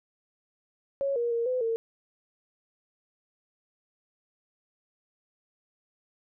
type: tone with pitch steps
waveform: sine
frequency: 553 / 474 / 465.9 / 507 / 455.2 Hz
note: C#5 / A#4 / A#4 / B4 / A#4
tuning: -4 / +29 / -1 / +45 / -41 cents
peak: -25 dBFS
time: 1.01-1.76 s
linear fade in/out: 0 ms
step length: 150 ms
effects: none